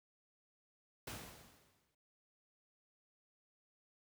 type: noise with exponential decay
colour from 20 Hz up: pink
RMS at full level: -44 dBFS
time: 1.07-1.95 s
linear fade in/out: 5 ms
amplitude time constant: 190 ms
effects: high-pass 60 Hz 12 dB/octave